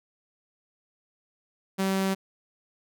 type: tone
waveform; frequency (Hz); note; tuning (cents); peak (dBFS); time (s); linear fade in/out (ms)
sawtooth; 192.3; G3; -33; -20; 1.78-2.15; 20
effects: none